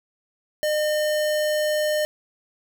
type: tone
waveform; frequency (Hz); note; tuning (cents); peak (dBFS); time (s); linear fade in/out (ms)
square; 607; D#5; -43; -21; 0.63-2.05; 0
effects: none